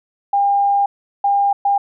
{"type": "tone bursts at uneven times", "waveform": "sine", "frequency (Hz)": 803, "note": "G5", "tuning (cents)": 41, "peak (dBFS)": -12, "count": 3, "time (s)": [[0.33, 0.86], [1.24, 1.53], [1.65, 1.78]], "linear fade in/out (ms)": 5, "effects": []}